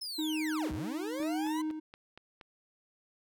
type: linear two-way sweep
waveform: 40% pulse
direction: down then up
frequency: 5274 to 52.8 to 1022 Hz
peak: -36 dBFS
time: 0.01-1.62 s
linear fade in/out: 10 ms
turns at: 0.72 s
type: tone with tremolo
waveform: triangle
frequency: 311.1 Hz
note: D#4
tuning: in tune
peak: -29 dBFS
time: 0.18-1.8 s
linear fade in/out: 10 ms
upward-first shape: square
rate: 0.98 Hz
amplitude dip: 50%
type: click train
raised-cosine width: 0.3 ms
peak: -33 dBFS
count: 6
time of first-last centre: 1.23-2.412 s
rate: 4.23 Hz
effects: none